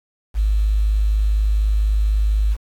sine tone with quantisation, 52.1 Hz, G#1, 6 cents sharp, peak -14 dBFS, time 0.34-2.57 s, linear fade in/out 50 ms, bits 7, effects AAC 64 kbps

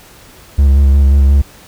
triangle tone with vibrato, 69.3 Hz, C#2, in tune, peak -3 dBFS, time 0.58-1.42 s, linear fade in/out 10 ms, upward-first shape square, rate 5.6 Hz, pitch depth 25 cents each way, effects pink hiss -40 dBFS RMS until 1.67 s

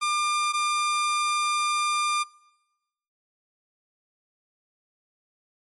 sawtooth tone pair in turn, 1198 / 1198 Hz, D6 / D6, +34 / +34 cents, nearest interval unison, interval 0 cents, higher neither, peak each -19 dBFS, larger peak neither, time 0.01-0.53 / 0.53-2.24 s, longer second, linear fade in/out 20 ms, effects noise-tail reverb RT60 1.0 s tail -23 dB re dry + MP3 48 kbps

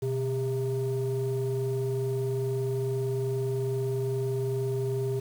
sine tone pair together, 125.9 / 400.1 Hz, B2 / G4, +34 / +35 cents, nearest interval octave + minor sixth, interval 2001 cents, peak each -27 dBFS, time 0.02-5.2 s, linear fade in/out 10 ms, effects tanh soft clip ceiling -23 dBFS + 8-bit

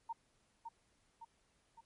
sine tone with echo, 917 Hz, A#5, 29 cents flat, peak -38 dBFS, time 0.09-0.13 s, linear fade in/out 10 ms, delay 560 ms, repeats 3, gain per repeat -5 dB, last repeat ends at 1.81 s, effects pink hiss -75 dBFS RMS until 1.85 s + MP3 48 kbps

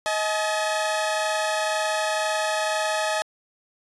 sawtooth tone cluster, 631 / 852 / 1726 Hz, D#5 / G#5 / A6, +24 / +44 / -34 cents, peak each -21 / -23 / -30 dBFS, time 0.06-3.22 s, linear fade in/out 0 ms, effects resampled to 24000 Hz

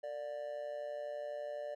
triangle tone with amplitude modulation, 588 Hz, D5, 2 cents sharp, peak -34 dBFS, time 0.03-1.75 s, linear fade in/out 10 ms, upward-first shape sine, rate 132 Hz, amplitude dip 70%, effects none

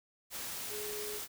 sine tone in noise, 420 Hz, G#4, 19 cents sharp, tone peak -41 dBFS, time 0.69-1.21 s, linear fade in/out 50 ms, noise white, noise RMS -41 dBFS, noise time 0.3-1.28 s, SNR -3 dB, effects none

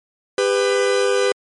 45% pulse tone pair together, 399.3 / 498.7 Hz, G4 / B4, +32 / +17 cents, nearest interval major third, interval 385 cents, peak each -18 dBFS, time 0.38-1.32 s, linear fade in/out 2 ms, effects low-pass 10000 Hz 12 dB/octave + MP3 48 kbps

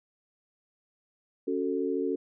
sine chord, F# minor, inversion second, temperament just, 277.5 / 370 / 444 Hz, C#4 / F#4 / A4, +2 / 0 / +16 cents, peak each -31 dBFS, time 1.47-2.16 s, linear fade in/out 10 ms, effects none

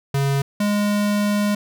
square tone pair in turn, 138.59 / 206.3 Hz, C#3 / G#3, 0 / -11 cents, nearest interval perfect fifth, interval 689 cents, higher second, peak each -18 dBFS, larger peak neither, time 0.14-0.42 / 0.6-1.55 s, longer second, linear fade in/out 5 ms, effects none

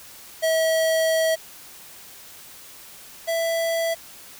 square tone pair in turn, 645 / 662.4 Hz, E5 / E5, -38 / +8 cents, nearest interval unison, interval 46 cents, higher second, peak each -19 / -22 dBFS, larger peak first, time 0.42-1.36 / 3.27-3.95 s, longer first, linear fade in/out 20 ms, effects white hiss -44 dBFS RMS until 4.39 s

